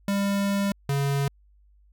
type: tone pair in turn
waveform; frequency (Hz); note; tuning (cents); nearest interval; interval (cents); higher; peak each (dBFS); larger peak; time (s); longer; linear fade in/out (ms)
square; 199.4 / 139.94; G3 / C#3; +30 / +17; tritone; 613; first; -23; neither; 0.08-0.72 / 0.89-1.28; first; 2
effects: added 50 Hz sine -55 dBFS peak until 1.92 s